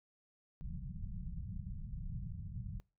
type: low-pass noise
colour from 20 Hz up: pink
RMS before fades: -43 dBFS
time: 0.61-2.8 s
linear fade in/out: 0 ms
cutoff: 200 Hz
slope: 96 dB/octave
effects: noise-tail reverb RT60 0.3 s tail -23 dB re dry